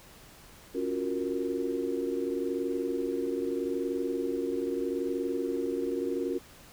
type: chord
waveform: sine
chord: Gb major seventh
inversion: second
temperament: equal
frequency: 277.2 / 349.2 / 370 / 466.2 Hz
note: Db4 / F4 / Gb4 / Bb4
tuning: 0 / 0 / 0 / 0 cents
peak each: -34 dBFS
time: 0.74-6.39 s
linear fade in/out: 20 ms
effects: pink hiss -53 dBFS RMS until 6.72 s